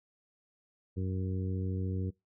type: harmonic tone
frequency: 93.7 Hz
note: F#2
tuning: 22 cents sharp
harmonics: 1 / 2 / 3 / 4 / 5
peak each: -32 / -38 / -42 / -44 / -46 dBFS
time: 0.96-2.11 s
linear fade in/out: 20 ms
effects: noise-tail reverb RT60 0.2 s tail -23 dB re dry